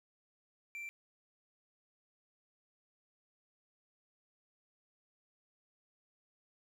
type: tone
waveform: triangle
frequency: 2349 Hz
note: D7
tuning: in tune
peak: -40 dBFS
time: 0.75-0.89 s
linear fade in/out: 0 ms
effects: 11-bit